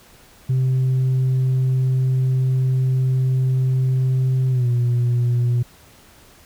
sine tone with pitch glide, 129.9 to 121.2 Hz, C3 to B2, -12 to -32 cents, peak -13 dBFS, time 0.49-5.63 s, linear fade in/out 10 ms, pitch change -120 cents, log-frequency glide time 4.5-4.68 s, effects tanh soft clip ceiling -14 dBFS + pink hiss -49 dBFS RMS until 6.45 s

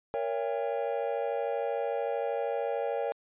triangle chord, A# diminished seventh, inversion none, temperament just, 466.2 / 559.4 / 671.3 / 805.5 Hz, A#4 / C#5 / E5 / G5, 0 / +16 / +31 / +47 cents, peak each -31 / -31 / -36 / -34 dBFS, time 0.14-3.12 s, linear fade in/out 0 ms, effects resampled to 8000 Hz

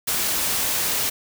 white noise, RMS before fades -23 dBFS, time 0.07-1.1 s, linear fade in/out 10 ms, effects none

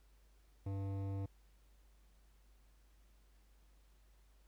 sine tone with hard clipping, 98 Hz, G2, in tune, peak -40 dBFS, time 0.66-1.26 s, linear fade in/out 5 ms, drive 14 dB, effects added 50 Hz sine -64 dBFS peak until 4.47 s + pink hiss -75 dBFS RMS until 4.47 s

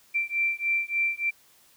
sine beating tone pair, 2349 / 2352.4 Hz, D7 / D7, 0 / +2 cents, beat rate 3.4 Hz, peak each -27 dBFS, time 0.14-1.31 s, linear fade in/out 20 ms, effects white hiss -59 dBFS RMS until 1.76 s

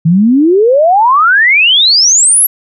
sine exponential sweep, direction up, 155.56 to 11840 Hz, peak -4 dBFS, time 0.05-2.47 s, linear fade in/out 10 ms, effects none

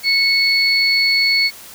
sine tone pair together, 2206 / 4412 Hz, C#7 / C#8, -9 / -9 cents, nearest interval octave, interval 1200 cents, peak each -15 dBFS, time 0.03-1.51 s, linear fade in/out 50 ms, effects white hiss -38 dBFS RMS until 1.74 s

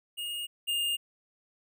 square tone pair in turn, 2852 / 2824 Hz, F7 / F7, +36 / +19 cents, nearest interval unison, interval 17 cents, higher first, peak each -34 / -28 dBFS, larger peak second, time 0.17-0.47 / 0.67-0.97 s, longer neither, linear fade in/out 20 ms, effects none

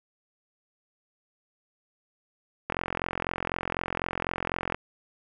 click train, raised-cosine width 0.5 ms, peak -13 dBFS, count 91, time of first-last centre 2.7-4.745 s, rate 44 Hz, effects none

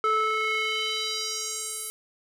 square tone with band-pass filter sweep, 435.5 Hz, A4, 18 cents flat, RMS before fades -28 dBFS, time 0.04-1.9 s, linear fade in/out 0 ms, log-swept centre 1200 to 11000 Hz, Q 2.5, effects none

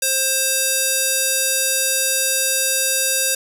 square tone with band-pass filter, 530 Hz, C5, 22 cents sharp, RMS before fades -19 dBFS, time 0.02-3.35 s, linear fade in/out 5 ms, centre 9400 Hz, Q 1.1, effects none

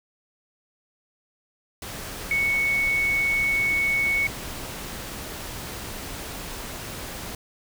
sine tone in noise, 2217 Hz, C#7, in tune, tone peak -20 dBFS, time 2.31-4.27 s, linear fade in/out 2 ms, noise pink, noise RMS -35 dBFS, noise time 1.82-7.35 s, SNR +12 dB, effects none

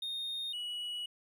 triangle tone pair in turn, 3688 / 2927 Hz, A#7 / F#7, -19 / -19 cents, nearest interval major third, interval 400 cents, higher first, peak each -34 / -35 dBFS, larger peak first, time 0.02-0.53 / 0.53-1.06 s, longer second, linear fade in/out 5 ms, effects none

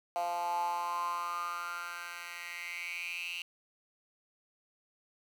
10% pulse tone with high-pass filter sweep, 173.5 Hz, F3, 11 cents flat, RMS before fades -37 dBFS, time 0.16-3.42 s, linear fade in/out 0 ms, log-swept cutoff 720 to 2800 Hz, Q 8, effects none

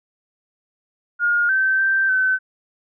sine tone with pitch steps, 1424 / 1547 / 1565 / 1524 Hz, F6 / G6 / G6 / G6, +33 / -23 / -3 / -49 cents, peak -15 dBFS, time 1.19-2.39 s, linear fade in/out 50 ms, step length 300 ms, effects none

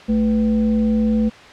sine tone with frequency modulation, 220 Hz, A3, in tune, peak -14 dBFS, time 0.08-1.3 s, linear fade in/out 20 ms, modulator 277 Hz, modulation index 0.49, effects white hiss -40 dBFS RMS until 1.52 s + low-pass 3000 Hz 12 dB/octave

